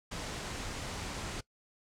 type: low-pass noise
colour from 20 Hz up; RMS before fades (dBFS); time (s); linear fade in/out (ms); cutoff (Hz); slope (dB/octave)
pink; -40; 0.11-1.41; 10; 8500; 24
effects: noise-tail reverb RT60 0.1 s tail -20 dB re dry